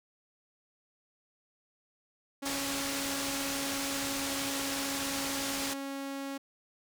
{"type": "tone with pitch glide", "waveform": "sawtooth", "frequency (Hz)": [277.2, 275], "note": ["C#4", "C#4"], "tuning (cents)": [0, -14], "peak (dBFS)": -32, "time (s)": [2.42, 6.38], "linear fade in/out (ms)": 10, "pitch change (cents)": -14, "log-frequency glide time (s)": [2.59, 6.16]}
{"type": "low-pass noise", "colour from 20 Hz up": "white", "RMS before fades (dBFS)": -36, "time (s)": [2.45, 5.74], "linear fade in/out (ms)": 10, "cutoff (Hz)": 8100, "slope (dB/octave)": 12}
{"effects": []}